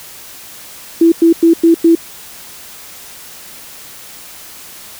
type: tone bursts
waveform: sine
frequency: 332.5 Hz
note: E4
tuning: 15 cents sharp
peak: -4 dBFS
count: 5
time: 1.01-1.952 s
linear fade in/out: 5 ms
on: 110 ms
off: 98 ms
effects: white hiss -34 dBFS RMS until 4.99 s